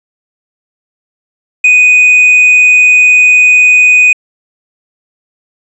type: tone with hard clipping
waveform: triangle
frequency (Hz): 2489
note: D#7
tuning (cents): 0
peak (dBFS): -3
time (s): 1.64-4.13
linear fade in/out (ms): 5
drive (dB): 5
effects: resampled to 22050 Hz